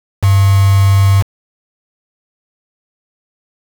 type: tone with quantisation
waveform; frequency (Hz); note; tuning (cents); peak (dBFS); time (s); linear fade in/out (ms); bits
sine; 98; G2; 0; -6; 0.22-1.23; 20; 3
effects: none